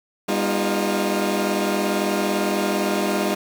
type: tone cluster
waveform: 20% pulse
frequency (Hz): 200.7 / 244.4 / 309.9 / 350.2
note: G3 / B3 / D#4 / F4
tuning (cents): +41 / -18 / -7 / +5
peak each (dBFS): -18 / -26 / -21 / -21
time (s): 0.28-3.35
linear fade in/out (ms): 10
effects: 7-bit